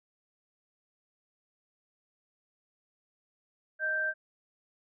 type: tone pair together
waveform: sine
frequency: 622.3 / 1568.1 Hz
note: D#5 / G6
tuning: 0 / 0 cents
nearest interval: octave + major third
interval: 1600 cents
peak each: -38 / -28 dBFS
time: 3.79-4.14 s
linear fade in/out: 50 ms
effects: none